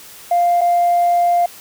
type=tone with dropouts; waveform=sine; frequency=698.5 Hz; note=F5; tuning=in tune; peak=-10 dBFS; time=0.31-1.46 s; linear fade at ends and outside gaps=5 ms; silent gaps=0.61-0.614 s; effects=tanh soft clip ceiling -8 dBFS + white hiss -39 dBFS RMS until 1.6 s